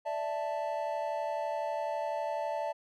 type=chord; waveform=triangle; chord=D suspended second; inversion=none; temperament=equal; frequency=587.3 / 659.3 / 880 Hz; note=D5 / E5 / A5; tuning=0 / 0 / 0 cents; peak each=-34 dBFS; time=0.05-2.73 s; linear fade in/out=20 ms; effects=none